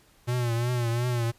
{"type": "tone with vibrato", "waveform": "square", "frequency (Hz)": 120, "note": "B2", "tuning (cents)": -49, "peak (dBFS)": -25, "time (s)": [0.27, 1.32], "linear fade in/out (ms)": 20, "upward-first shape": "triangle", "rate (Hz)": 2.8, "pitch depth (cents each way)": 78, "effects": ["pink hiss -60 dBFS RMS until 1.38 s", "resampled to 32000 Hz"]}